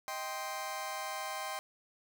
sawtooth chord, C minor, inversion first, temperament just, 627.9 / 784.9 / 1046.5 Hz, Eb5 / G5 / C6, +16 / +2 / 0 cents, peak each -40 / -37 / -37 dBFS, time 0.08-1.59 s, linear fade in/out 0 ms, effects none

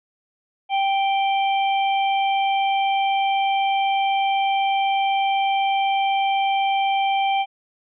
harmonic tone, 784 Hz, G5, in tune, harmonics 1 / 3 / 4, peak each -18 / -28 / -30 dBFS, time 0.69-7.46 s, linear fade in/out 50 ms, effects none

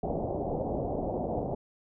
white low-pass noise, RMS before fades -32 dBFS, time 0.03-1.55 s, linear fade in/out 5 ms, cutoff 750 Hz, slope 48 dB/octave, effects none

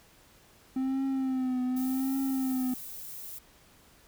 triangle tone with vibrato, 260.5 Hz, C4, 7 cents flat, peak -25 dBFS, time 0.76-2.74 s, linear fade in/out 5 ms, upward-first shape triangle, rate 0.87 Hz, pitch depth 64 cents each way
violet noise, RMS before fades -42 dBFS, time 1.76-3.39 s, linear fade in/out 10 ms
effects pink hiss -59 dBFS RMS until 4.07 s

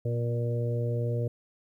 harmonic tone with a mistuned harmonic, 118.7 Hz, A#2, 32 cents sharp, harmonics 1 / 2 / 3 / 4 / 5, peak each -27 / -41 / -40 / -34 / -39 dBFS, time 0.05-1.28 s, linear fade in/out 5 ms, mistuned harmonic 2, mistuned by +37 cents, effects 11-bit

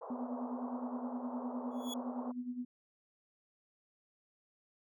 pink band-pass noise, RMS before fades -46 dBFS, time 0.01-2.32 s, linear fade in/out 10 ms, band 440 to 1100 Hz, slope 48 dB/octave
sine tone with tremolo, 246.9 Hz, B3, in tune, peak -35 dBFS, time 0.1-2.65 s, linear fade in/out 5 ms, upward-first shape sine, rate 9.7 Hz, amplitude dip 70%
sawtooth tone with exponential growth, 3377 Hz, G#7, 28 cents sharp, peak -35 dBFS, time 1.71-1.94 s, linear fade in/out 5 ms, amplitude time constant 49 ms
effects none

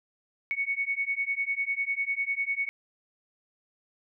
sine beating tone pair, 2217 / 2227 Hz, C#7 / C#7, 0 / +7 cents, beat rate 10 Hz, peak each -30 dBFS, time 0.51-2.69 s, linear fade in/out 0 ms, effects none

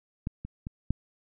clicks, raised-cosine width 5 ms, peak -18 / -25 / -23 / -13 dBFS, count 4, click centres 0.271 / 0.45 / 0.669 / 0.906 s, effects none

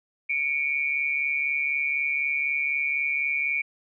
sine tone pair together, 2245 / 2389 Hz, C#7 / D7, +21 / +29 cents, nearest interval minor second, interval 108 cents, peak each -26 dBFS, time 0.29-3.62 s, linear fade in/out 10 ms, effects none

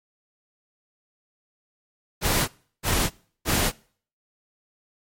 pink noise bursts, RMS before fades -22 dBFS, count 3, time 2.21-3.72 s, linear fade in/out 50 ms, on 270 ms, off 350 ms, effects noise-tail reverb RT60 0.5 s tail -24 dB re dry + MP3 64 kbps

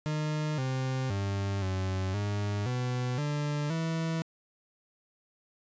40% pulse tone with pitch steps, 152.7 / 130.8 / 99.1 / 94.4 / 102.5 / 124.9 / 147.3 / 163.1 Hz, D#3 / C3 / G2 / F#2 / G#2 / B2 / D3 / E3, -32 / 0 / +19 / +35 / -22 / +20 / +6 / -18 cents, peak -28 dBFS, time 0.06-4.22 s, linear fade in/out 0 ms, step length 520 ms, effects resampled to 16000 Hz

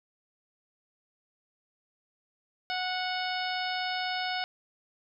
harmonic tone, 736 Hz, F#5, 9 cents flat, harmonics 1 / 2 / 3 / 4 / 5 / 6 / 7, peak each -33 / -36 / -38 / -39 / -40 / -41 / -41 dBFS, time 2.7-4.44 s, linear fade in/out 0 ms, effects none

